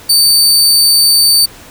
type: tone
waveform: sawtooth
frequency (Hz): 4575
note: D8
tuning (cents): -46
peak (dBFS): -3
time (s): 0.09-1.46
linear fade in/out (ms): 10
effects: pink hiss -36 dBFS RMS until 1.7 s